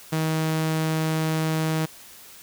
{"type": "tone", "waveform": "sawtooth", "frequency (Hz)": 158.6, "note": "D#3", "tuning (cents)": 33, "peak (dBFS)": -18, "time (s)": [0.12, 1.86], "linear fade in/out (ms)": 10, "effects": ["white hiss -46 dBFS RMS until 2.42 s"]}